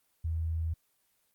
sine tone, 81.3 Hz, E2, 23 cents flat, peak -29 dBFS, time 0.24-0.74 s, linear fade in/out 10 ms, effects white hiss -73 dBFS RMS until 1.34 s + Opus 24 kbps

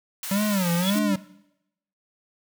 white high-pass noise, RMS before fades -33 dBFS, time 0.23-0.99 s, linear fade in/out 2 ms, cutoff 830 Hz, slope 12 dB/octave
square tone with vibrato, 190 Hz, F#3, 46 cents sharp, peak -22 dBFS, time 0.31-1.16 s, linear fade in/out 5 ms, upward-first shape sine, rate 1.8 Hz, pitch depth 190 cents each way
sine tone with exponential growth, 3385 Hz, G#7, 32 cents sharp, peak -21 dBFS, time 0.75-0.9 s, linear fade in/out 2 ms, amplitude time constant 32 ms
sine tone, 291.4 Hz, D4, 13 cents flat, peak -24 dBFS, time 0.95-1.15 s, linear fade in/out 10 ms
effects noise-tail reverb RT60 0.8 s tail -18 dB re dry

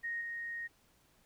sine tone with level steps, 1864.7 Hz, A#6, in tune, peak -35 / -38 dBFS, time 0.03-0.68 s, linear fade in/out 20 ms, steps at 0.21 s, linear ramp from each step 2 ms, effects pink hiss -69 dBFS RMS until 1.25 s

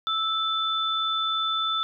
sine tone pair together, 1318.5 / 3520 Hz, E6 / A7, 0 / 0 cents, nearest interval octave + perfect fourth, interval 1700 cents, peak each -26 dBFS, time 0.07-1.83 s, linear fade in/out 0 ms, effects none

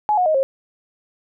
sine tone with pitch steps, 844 / 726.3 / 625 / 537.9 Hz, G#5 / F#5 / D#5 / C5, +28 / -32 / +8 / +48 cents, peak -14 dBFS, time 0.09-0.43 s, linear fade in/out 0 ms, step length 85 ms, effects none

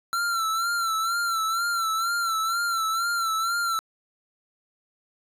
square tone with vibrato, 1354 Hz, E6, 46 cents sharp, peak -24 dBFS, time 0.13-3.79 s, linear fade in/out 0 ms, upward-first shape sine, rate 2.1 Hz, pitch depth 60 cents each way, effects resampled to 32000 Hz + 11-bit

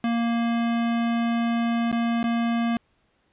square tone with dropouts, 233.1 Hz, A#3, in tune, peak -22 dBFS, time 0.04-2.77 s, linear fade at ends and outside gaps 2 ms, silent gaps 1.916-1.926 / 2.23-2.24 s, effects pink hiss -67 dBFS RMS until 3.32 s + resampled to 8000 Hz

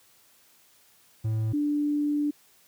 triangle / sine tone pair in turn, 110 / 293.7 Hz, A2 / D4, 0 / 0 cents, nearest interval octave + perfect fourth, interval 1700 cents, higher second, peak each -22 / -23 dBFS, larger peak first, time 1.24-1.53 / 1.53-2.31 s, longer second, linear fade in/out 10 ms, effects white hiss -60 dBFS RMS until 2.67 s + high-pass 60 Hz 12 dB/octave

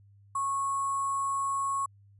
sine tone with sample-and-hold, 1100 Hz, C#6, 14 cents flat, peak -27 dBFS, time 0.35-1.86 s, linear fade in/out 5 ms, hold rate 8820 Hz, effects added 100 Hz sine -55 dBFS peak until 2.19 s + resampled to 24000 Hz

